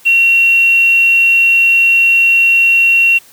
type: tone with quantisation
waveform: sine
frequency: 2735 Hz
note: F7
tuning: 37 cents flat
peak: -6 dBFS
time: 0.05-3.19 s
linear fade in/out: 20 ms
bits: 5
effects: white hiss -43 dBFS RMS until 3.32 s